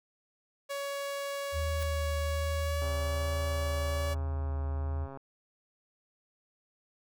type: tone with pitch glide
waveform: sawtooth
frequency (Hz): 561 to 570.5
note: C#5 to C#5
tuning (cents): +21 to +50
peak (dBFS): -30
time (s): 0.69-4.15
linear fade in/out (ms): 20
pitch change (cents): +29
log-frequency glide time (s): 2.61-2.84
type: tone with vibrato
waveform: sine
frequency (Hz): 77.78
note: D#2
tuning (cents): 0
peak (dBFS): -30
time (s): 1.52-5.08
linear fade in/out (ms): 50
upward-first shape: sine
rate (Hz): 1.2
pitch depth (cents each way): 33
type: noise with exponential growth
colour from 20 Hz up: white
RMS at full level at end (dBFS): -40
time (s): 1.74-1.83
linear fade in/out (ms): 0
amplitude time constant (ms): 19
type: click train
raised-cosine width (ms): 1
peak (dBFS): -31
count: 321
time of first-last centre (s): 2.82-5.173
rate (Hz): 136
effects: none